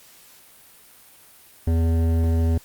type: tone with hard clipping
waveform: triangle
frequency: 82.41 Hz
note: E2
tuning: in tune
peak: -19 dBFS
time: 1.67-2.58 s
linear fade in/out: 5 ms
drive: 17 dB
effects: white hiss -50 dBFS RMS until 2.64 s + Opus 48 kbps